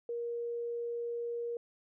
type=tone; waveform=sine; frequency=471.9 Hz; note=A#4; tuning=21 cents sharp; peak=-34 dBFS; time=0.09-1.57 s; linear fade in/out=2 ms; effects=none